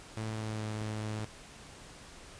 sawtooth tone with pitch glide, 110 to 107.86 Hz, A2 to A2, 0 to -34 cents, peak -31 dBFS, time 0.17-1.25 s, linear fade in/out 0 ms, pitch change -34 cents, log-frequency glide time 0.33-0.68 s
clicks, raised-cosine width 3 ms, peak -33 dBFS, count 2, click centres 0.817 / 1.198 s
effects pink hiss -51 dBFS RMS until 2.39 s + resampled to 22050 Hz

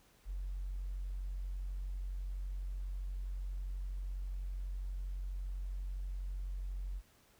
sine tone, 46.1 Hz, F#1, 6 cents flat, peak -36 dBFS, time 0.25-7.02 s, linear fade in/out 50 ms, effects tanh soft clip ceiling -33 dBFS + pink hiss -67 dBFS RMS until 7.39 s

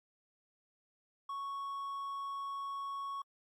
triangle tone, 1108.7 Hz, C#6, in tune, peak -36 dBFS, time 1.29-3.22 s, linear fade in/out 5 ms, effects AAC 64 kbps

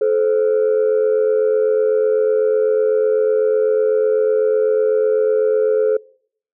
sine tone pair together, 433 / 521 Hz, A4 / C5, -28 / -7 cents, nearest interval minor third, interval 321 cents, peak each -13 / -17 dBFS, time 0.01-5.97 s, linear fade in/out 5 ms, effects noise-tail reverb RT60 0.6 s tail -25 dB re dry + tanh soft clip ceiling -9 dBFS

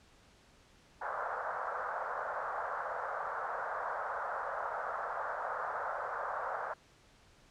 white band-pass noise, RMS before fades -38 dBFS, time 1.01-6.74 s, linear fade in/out 10 ms, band 510 to 1500 Hz, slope 48 dB/octave, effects pink hiss -63 dBFS RMS until 7.5 s + low-pass 7000 Hz 12 dB/octave

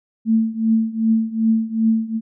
sine tone with tremolo, 223.3 Hz, A3, 26 cents sharp, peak -11 dBFS, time 0.25-2.21 s, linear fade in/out 50 ms, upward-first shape triangle, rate 2.6 Hz, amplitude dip 90%, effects none

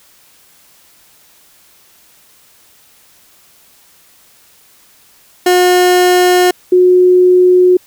30% pulse / sine tone pair in turn, 360 / 363.3 Hz, F#4 / F#4, -47 / -32 cents, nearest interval unison, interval 15 cents, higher second, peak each -4 dBFS, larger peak neither, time 5.46-6.51 / 6.72-7.77 s, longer neither, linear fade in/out 5 ms, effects white hiss -47 dBFS RMS until 7.86 s

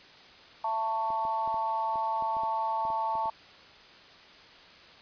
harmonic tone, 222.3 Hz, A3, 18 cents sharp, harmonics 3 / 4 / 5, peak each -37 / -28 / -36 dBFS, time 0.64-3.3 s, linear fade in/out 5 ms
clicks, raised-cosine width 2 ms, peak -34 dBFS, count 12, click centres 1.104 / 1.252 / 1.476 / 1.543 / 1.957 / 2.224 / 2.368 / 2.435 / 2.852 / 2.903 / 3.154 / 3.257 s
effects white hiss -52 dBFS RMS until 5.01 s + resampled to 11025 Hz

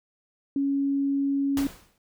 sine tone, 277.8 Hz, C#4, 4 cents sharp, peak -22 dBFS, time 0.56-1.67 s, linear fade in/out 2 ms
pink noise with exponential decay, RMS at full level -31 dBFS, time 1.57-1.98 s, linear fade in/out 2 ms, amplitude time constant 87 ms
effects none

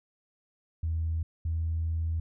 sine tone pair in turn, 81.2 / 81.58 Hz, E2 / E2, -26 / -17 cents, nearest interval unison, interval 9 cents, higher second, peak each -26 dBFS, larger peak neither, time 0.83-1.23 / 1.45-2.2 s, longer second, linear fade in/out 5 ms, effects tanh soft clip ceiling -22 dBFS

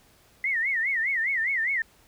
sine tone with vibrato, 1988 Hz, B6, 11 cents sharp, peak -23 dBFS, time 0.44-1.82 s, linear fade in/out 2 ms, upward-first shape sine, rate 4.9 Hz, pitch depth 190 cents each way, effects pink hiss -59 dBFS RMS until 2.07 s

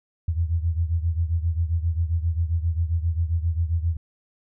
sine beating tone pair, 81.5 / 89 Hz, E2 / F2, -19 / +33 cents, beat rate 7.5 Hz, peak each -22 / -26 dBFS, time 0.28-3.97 s, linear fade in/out 5 ms, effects none

